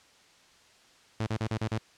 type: tone bursts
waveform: sawtooth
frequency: 110 Hz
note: A2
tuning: in tune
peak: -24 dBFS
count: 6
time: 1.2-1.783 s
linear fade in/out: 5 ms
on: 68 ms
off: 35 ms
effects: white hiss -59 dBFS RMS until 1.97 s + low-pass 6000 Hz 12 dB/octave